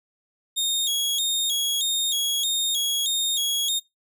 sawtooth tone with vibrato, 3500 Hz, A7, 10 cents flat, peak -19 dBFS, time 0.56-3.8 s, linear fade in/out 20 ms, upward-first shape square, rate 1.6 Hz, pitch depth 89 cents each way, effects noise-tail reverb RT60 0.2 s tail -22 dB re dry

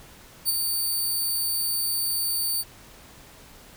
5% pulse tone with ADSR envelope, 4579 Hz, D8, 45 cents flat, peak -12 dBFS, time 0.45-2.64 s, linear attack 40 ms, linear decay 22 ms, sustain -5 dB, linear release 40 ms, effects pink hiss -49 dBFS RMS until 3.76 s

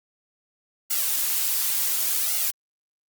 blue noise with flanger, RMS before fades -24 dBFS, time 0.9-2.51 s, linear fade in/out 10 ms, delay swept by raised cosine 1.4 to 6.6 ms, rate 0.69 Hz, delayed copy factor +0.85, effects Opus 48 kbps

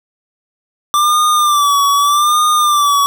square tone with vibrato, 1174.7 Hz, D6, in tune, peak -10 dBFS, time 0.94-3.06 s, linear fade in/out 0 ms, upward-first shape sine, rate 0.82 Hz, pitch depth 69 cents each way, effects none

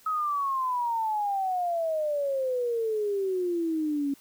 sine exponential sweep, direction down, 1284 to 275.3 Hz, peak -25 dBFS, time 0.06-4.14 s, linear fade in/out 5 ms, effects white hiss -57 dBFS RMS until 4.2 s

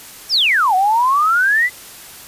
sine exponential two-way sweep, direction down then up, 5800 to 728 to 2046 Hz, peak -11 dBFS, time 0.29-1.7 s, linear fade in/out 50 ms, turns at 0.75 s, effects white hiss -37 dBFS RMS until 2.27 s + resampled to 32000 Hz

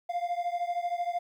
triangle beating tone pair, 695 / 708 Hz, F5 / F5, -9 / +23 cents, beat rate 13 Hz, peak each -29 / -31 dBFS, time 0.09-1.19 s, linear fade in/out 10 ms, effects 11-bit

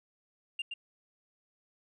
sine tone with echo, 2794 Hz, F7, in tune, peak -29 dBFS, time 0.59-0.62 s, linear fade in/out 5 ms, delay 120 ms, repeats 1, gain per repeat -6 dB, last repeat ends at 0.74 s, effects tanh soft clip ceiling -31 dBFS

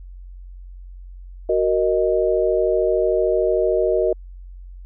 sine chord, D# minor, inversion first, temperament just, 373.4 / 466.7 / 622.3 Hz, F#4 / A#4 / D#5, +16 / +2 / 0 cents, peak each -20 dBFS, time 1.49-4.13 s, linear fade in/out 5 ms, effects added 45 Hz sine -35 dBFS peak until 4.85 s

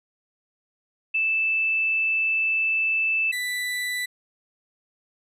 sine / 35% pulse tone pair in turn, 2637 / 1980.8 Hz, E7 / B6, 0 / +5 cents, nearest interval perfect fourth, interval 495 cents, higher first, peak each -20 / -24 dBFS, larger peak first, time 1.14-3.32 / 3.32-4.06 s, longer first, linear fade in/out 10 ms, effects resampled to 32000 Hz

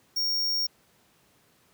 square tone, 5550 Hz, F8, 12 cents flat, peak -25 dBFS, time 0.16-0.67 s, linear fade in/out 10 ms, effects pink hiss -63 dBFS RMS until 1.73 s + high-pass 100 Hz 12 dB/octave

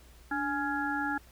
harmonic tone with a mistuned harmonic, 278.5 Hz, C#4, 8 cents sharp, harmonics 1 / 3 / 5 / 6, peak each -34 / -34 / -35 / -35 dBFS, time 0.31-1.18 s, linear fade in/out 5 ms, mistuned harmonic 1, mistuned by +74 cents, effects added 60 Hz sine -54 dBFS peak until 1.31 s + pink hiss -59 dBFS RMS until 1.31 s

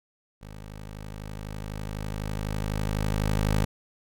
15% pulse tone with level ramp, 52 Hz, G#1, 3 cents sharp, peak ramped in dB -35 to -15 dBFS, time 0.41-3.65 s, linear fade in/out 10 ms, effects none

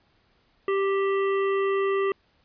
harmonic tone with a mistuned harmonic, 392 Hz, G4, in tune, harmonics 1 / 3 / 5 / 7 / 8, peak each -22 / -30 / -35 / -40 / -47 dBFS, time 0.68-2.12 s, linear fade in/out 2 ms, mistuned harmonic 7, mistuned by -31 cents, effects pink hiss -65 dBFS RMS until 2.44 s + resampled to 11025 Hz

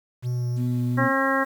triangle tone with vibrato, 122.6 Hz, B2, 12 cents flat, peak -21 dBFS, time 0.22-1.09 s, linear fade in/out 50 ms, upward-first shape triangle, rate 2.8 Hz, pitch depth 17 cents each way
sine tone, 246.9 Hz, B3, in tune, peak -26 dBFS, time 0.56-1.13 s, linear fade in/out 50 ms
harmonic tone, 269.6 Hz, C#4, 48 cents flat, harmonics 1 / 2 / 3 / 4 / 5 / 6 / 7, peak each -26 / -26 / -31 / -26 / -29 / -27 / -28 dBFS, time 0.97-1.45 s, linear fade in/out 20 ms
effects 8-bit

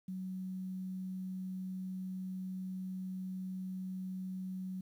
sine tone with quantisation, 186.6 Hz, F#3, 15 cents sharp, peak -38 dBFS, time 0.08-4.81 s, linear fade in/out 5 ms, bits 11, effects none

